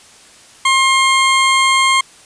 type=tone; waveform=20% pulse; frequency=1066 Hz; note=C6; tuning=32 cents sharp; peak=-5 dBFS; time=0.65-2.01 s; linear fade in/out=5 ms; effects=white hiss -43 dBFS RMS until 2.25 s + resampled to 22050 Hz